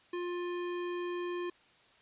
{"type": "tone", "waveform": "square", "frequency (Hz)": 352.6, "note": "F4", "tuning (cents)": 17, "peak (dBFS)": -35, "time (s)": [0.13, 1.5], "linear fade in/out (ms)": 5, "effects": ["white hiss -63 dBFS RMS until 2.01 s", "resampled to 8000 Hz"]}